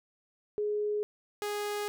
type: tone pair in turn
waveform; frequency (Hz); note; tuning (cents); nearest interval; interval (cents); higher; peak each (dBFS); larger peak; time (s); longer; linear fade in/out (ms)
sine / sawtooth; 418.3 / 414; G#4 / G#4; +12 / -5; unison; 17; first; -28; neither; 0.58-1.03 / 1.42-1.88; second; 0
effects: none